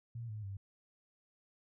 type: tone with pitch steps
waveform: sine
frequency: 116.8 / 107.11 / 98.22 Hz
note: A#2 / A2 / G2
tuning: +4 / -46 / +4 cents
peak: -40 dBFS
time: 0.15-0.57 s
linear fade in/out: 5 ms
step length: 140 ms
effects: none